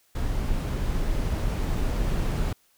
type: noise with level ramp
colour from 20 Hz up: brown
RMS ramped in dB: -27 to -24 dBFS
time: 0.15-2.53 s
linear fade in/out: 5 ms
effects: white hiss -64 dBFS RMS until 2.77 s